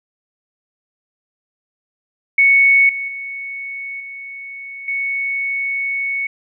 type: tone with level steps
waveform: sine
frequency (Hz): 2217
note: C#7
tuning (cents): 0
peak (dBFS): -8 / -21 / -25 / -29 / -18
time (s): 2.38-6.27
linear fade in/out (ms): 5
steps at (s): 2.89 / 3.08 / 4 / 4.88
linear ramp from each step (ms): 2
effects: none